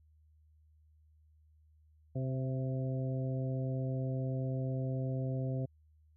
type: harmonic tone with a mistuned harmonic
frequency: 130.81 Hz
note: C3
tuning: in tune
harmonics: 1 / 2 / 3 / 4 / 5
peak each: -33 / -41 / -46 / -44 / -47 dBFS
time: 2.15-5.66 s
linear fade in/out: 10 ms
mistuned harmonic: 5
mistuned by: +21 cents
effects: added 77 Hz sine -62 dBFS peak until 6.16 s